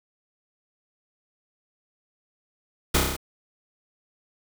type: noise with echo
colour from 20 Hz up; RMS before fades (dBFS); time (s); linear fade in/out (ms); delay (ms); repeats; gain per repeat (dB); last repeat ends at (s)
pink; -19; 2.94-2.98; 10; 31; 6; -2; 3.166
effects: none